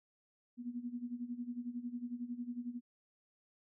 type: tone with tremolo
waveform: sine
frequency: 242 Hz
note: B3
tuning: 35 cents flat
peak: -36 dBFS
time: 0.57-2.81 s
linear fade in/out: 50 ms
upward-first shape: sine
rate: 11 Hz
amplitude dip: 80%
effects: none